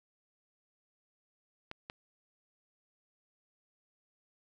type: clicks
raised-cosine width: 0.3 ms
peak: -25 dBFS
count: 2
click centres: 1.714 / 1.899 s
effects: none